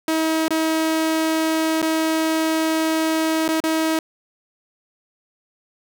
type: tone with dropouts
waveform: sawtooth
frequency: 319.5 Hz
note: D#4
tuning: 46 cents sharp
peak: -14 dBFS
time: 0.08-3.99 s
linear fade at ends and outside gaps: 2 ms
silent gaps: 0.482-0.506 / 1.818-1.825 / 3.48-3.488 / 3.603-3.638 s
effects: none